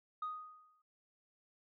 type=tone with exponential decay; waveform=sine; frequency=1244.5 Hz; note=D#6; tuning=in tune; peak=-34 dBFS; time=0.22-0.82 s; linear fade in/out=5 ms; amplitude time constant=130 ms; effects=tanh soft clip ceiling -34 dBFS